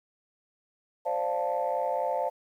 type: chord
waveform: sine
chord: D minor seventh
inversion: third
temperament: equal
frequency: 523.3 / 587.3 / 698.5 / 880 Hz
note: C5 / D5 / F5 / A5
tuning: 0 / 0 / 0 / 0 cents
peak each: -31 dBFS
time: 1.05-2.3 s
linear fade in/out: 20 ms
effects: tanh soft clip ceiling -18 dBFS + 10-bit